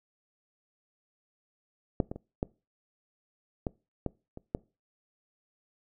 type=clicks; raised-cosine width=2 ms; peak=-11 / -22 / -27 / -15 / -17 / -17 / -28 / -15 dBFS; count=8; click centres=2.002 / 2.115 / 2.16 / 2.429 / 3.668 / 4.063 / 4.374 / 4.549 s; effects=noise-tail reverb RT60 0.3 s tail -23 dB re dry